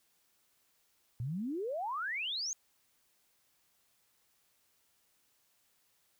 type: exponential sweep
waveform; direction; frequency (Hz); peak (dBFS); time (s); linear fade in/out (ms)
sine; up; 111.8 to 6700; -34; 1.2-2.53; 0
effects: white hiss -73 dBFS RMS until 6.19 s